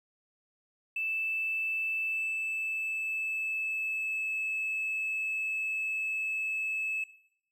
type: tone with pitch glide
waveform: triangle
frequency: 2637 to 2604 Hz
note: E7 to E7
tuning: 0 to -22 cents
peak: -27 dBFS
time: 0.96-7.04 s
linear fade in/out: 5 ms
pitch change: -22 cents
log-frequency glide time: 2.03-4.36 s
effects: noise-tail reverb RT60 0.7 s tail -17 dB re dry + tanh soft clip ceiling -27 dBFS